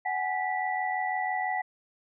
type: tone cluster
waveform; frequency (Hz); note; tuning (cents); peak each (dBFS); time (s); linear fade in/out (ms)
sine; 748 / 834 / 1964; F#5 / G#5 / B6; +19 / +7 / -10; -30 / -33 / -32; 0.05-1.62; 10
effects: none